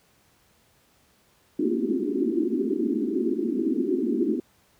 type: band-pass noise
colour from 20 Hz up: white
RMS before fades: -25 dBFS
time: 1.59-4.4 s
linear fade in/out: 2 ms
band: 210 to 390 Hz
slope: 96 dB/octave
effects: pink hiss -62 dBFS RMS until 4.79 s + high-pass 60 Hz 12 dB/octave